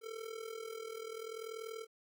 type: tone with amplitude modulation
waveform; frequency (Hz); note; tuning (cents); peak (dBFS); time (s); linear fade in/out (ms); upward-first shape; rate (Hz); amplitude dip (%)
square; 447.9; A4; +31; -40; 0.01-1.87; 50; sine; 40.6; 75
effects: none